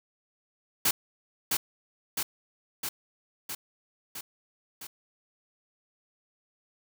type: noise with echo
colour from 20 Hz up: white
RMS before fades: -24 dBFS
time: 0.85-0.91 s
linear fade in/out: 5 ms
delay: 660 ms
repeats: 6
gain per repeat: -3 dB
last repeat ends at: 4.87 s
effects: none